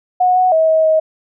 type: tone with pitch steps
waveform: sine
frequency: 730 / 738 / 641 / 637 / 632 Hz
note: F#5 / F#5 / E5 / D#5 / D#5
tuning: -24 / -5 / -49 / +41 / +27 cents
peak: -9 dBFS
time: 0.2-1 s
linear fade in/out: 10 ms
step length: 160 ms
effects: none